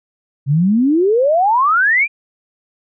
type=exponential sweep; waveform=sine; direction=up; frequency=131.9 to 2457 Hz; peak=-10 dBFS; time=0.46-2.08 s; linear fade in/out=50 ms; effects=none